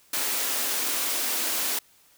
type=high-pass noise; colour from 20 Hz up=white; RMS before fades=-27 dBFS; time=0.13-1.79 s; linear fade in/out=5 ms; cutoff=220 Hz; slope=96 dB/octave; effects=white hiss -59 dBFS RMS until 2.17 s